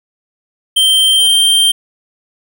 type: tone with pitch glide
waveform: square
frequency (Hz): 3136 to 3160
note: G7 to G7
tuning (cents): 0 to +13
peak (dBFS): -8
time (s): 0.76-1.72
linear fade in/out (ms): 10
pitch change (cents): +13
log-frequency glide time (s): 1.05-1.37
effects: none